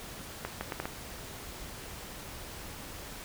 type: accelerating click train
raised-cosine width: 0.5 ms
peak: -18 dBFS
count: 5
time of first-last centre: 0.45-0.855 s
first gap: 160 ms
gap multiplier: 0.7
effects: pink hiss -44 dBFS RMS until 3.24 s